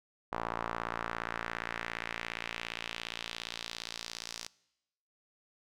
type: tone with band-pass filter sweep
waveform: sawtooth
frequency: 57.3 Hz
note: A#1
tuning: 29 cents flat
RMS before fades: -40 dBFS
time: 0.32-4.47 s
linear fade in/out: 0 ms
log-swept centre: 1000 to 5500 Hz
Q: 1.8
effects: noise-tail reverb RT60 0.9 s tail -23 dB re dry